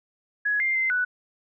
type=tone with pitch steps; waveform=sine; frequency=1677 / 2102 / 2074 / 1483 Hz; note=G#6 / C7 / C7 / F#6; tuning=+16 / +7 / -16 / +4 cents; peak=-21 dBFS; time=0.45-1.05 s; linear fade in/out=10 ms; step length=150 ms; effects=none